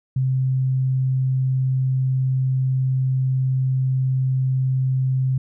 sine tone, 130.81 Hz, C3, in tune, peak -17 dBFS, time 0.16-5.38 s, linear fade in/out 5 ms, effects none

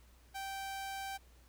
sawtooth tone, 780 Hz, G5, 9 cents flat, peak -36 dBFS, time 0.34-1.18 s, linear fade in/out 20 ms, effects added 60 Hz sine -60 dBFS peak until 1.48 s + pink hiss -67 dBFS RMS until 1.48 s

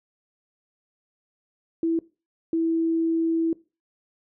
sine tone pair in turn, 329.6 / 328.2 Hz, E4 / E4, 0 / -8 cents, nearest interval unison, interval 8 cents, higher first, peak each -20 dBFS, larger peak neither, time 1.83-1.99 / 2.53-3.53 s, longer second, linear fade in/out 2 ms, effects noise-tail reverb RT60 0.3 s tail -21 dB re dry

